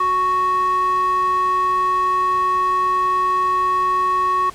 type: tone with band-pass filter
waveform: square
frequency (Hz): 370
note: F#4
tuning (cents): 0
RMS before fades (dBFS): -18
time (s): 0-4.5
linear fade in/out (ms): 5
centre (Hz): 1200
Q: 8.8
effects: pink hiss -42 dBFS RMS until 4.54 s + low-pass 11000 Hz 12 dB/octave